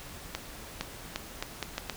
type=accelerating click train; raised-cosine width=0.2 ms; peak=-14 dBFS; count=7; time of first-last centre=0.35-1.897 s; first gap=460 ms; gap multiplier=0.76; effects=pink hiss -45 dBFS RMS until 1.96 s